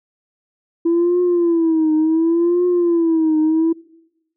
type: tone with vibrato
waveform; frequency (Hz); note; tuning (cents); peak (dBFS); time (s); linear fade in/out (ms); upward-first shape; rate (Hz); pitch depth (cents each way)
sine; 332.9; E4; +17; -11; 0.85-3.73; 10; triangle; 0.69; 130
effects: noise-tail reverb RT60 0.9 s tail -22 dB re dry + tanh soft clip ceiling -10 dBFS